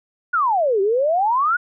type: exponential two-way sweep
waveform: sine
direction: down then up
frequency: 1485 to 377.9 to 1479 Hz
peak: -15 dBFS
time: 0.33-1.57 s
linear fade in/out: 10 ms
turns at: 0.81 s
effects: none